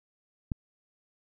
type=click; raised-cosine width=5 ms; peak=-18 dBFS; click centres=0.518 s; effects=none